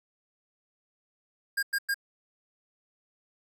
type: tone bursts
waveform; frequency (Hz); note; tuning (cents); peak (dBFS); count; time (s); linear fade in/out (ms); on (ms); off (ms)
square; 1615; G#6; -49; -26; 3; 1.57-1.944; 10; 58; 100
effects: none